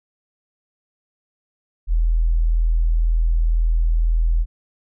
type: tone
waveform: sine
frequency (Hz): 41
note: E1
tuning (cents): -9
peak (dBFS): -14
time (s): 1.87-4.46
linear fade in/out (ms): 50
effects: none